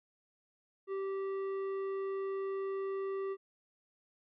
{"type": "tone with tanh clipping", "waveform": "triangle", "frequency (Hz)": 388.9, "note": "G4", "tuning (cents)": -14, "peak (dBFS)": -36, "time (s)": [0.87, 3.37], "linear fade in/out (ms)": 50, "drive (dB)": 14, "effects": []}